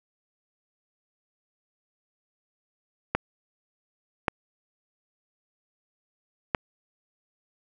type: clicks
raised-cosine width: 0.5 ms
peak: -7 dBFS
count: 3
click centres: 3.15 / 4.282 / 6.548 s
effects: none